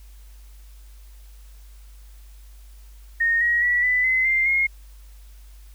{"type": "tone with pitch steps", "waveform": "sine", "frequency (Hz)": [1850, 1896.5, 1944.2, 1993.1, 2043, 2095, 2147], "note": ["A#6", "A#6", "B6", "B6", "C7", "C7", "C7"], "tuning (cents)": [-14, 29, -28, 15, -42, 2, 44], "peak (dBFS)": -17, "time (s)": [3.2, 4.67], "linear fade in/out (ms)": 10, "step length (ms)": 210, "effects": ["added 50 Hz sine -42 dBFS peak until 5.74 s", "white hiss -57 dBFS RMS until 5.74 s"]}